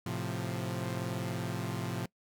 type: chord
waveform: sawtooth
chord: F major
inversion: first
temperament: equal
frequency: 110 / 130.81 / 174.61 Hz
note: A2 / C3 / F3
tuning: 0 / 0 / 0 cents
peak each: -34 dBFS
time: 0.06-2.06 s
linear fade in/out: 5 ms
effects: noise-tail reverb RT60 0.1 s tail -23 dB re dry